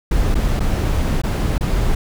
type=noise with dropouts; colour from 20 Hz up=brown; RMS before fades=-17 dBFS; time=0.11-1.95 s; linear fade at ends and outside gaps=5 ms; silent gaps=0.345-0.352 / 0.596-0.603 / 1.218-1.235 / 1.581-1.608 s; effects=none